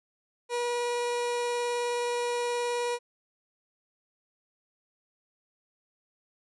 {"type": "tone with vibrato", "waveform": "30% pulse", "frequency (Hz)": 482.1, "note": "B4", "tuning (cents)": -42, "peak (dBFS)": -25, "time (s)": [0.49, 2.99], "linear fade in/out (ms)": 50, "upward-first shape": "triangle", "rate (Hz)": 19, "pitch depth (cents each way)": 8, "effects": ["resampled to 24000 Hz"]}